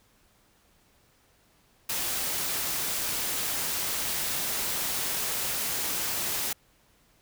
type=noise; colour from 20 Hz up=white; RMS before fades=-30 dBFS; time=1.89-6.53 s; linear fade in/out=5 ms; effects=pink hiss -64 dBFS RMS until 7.21 s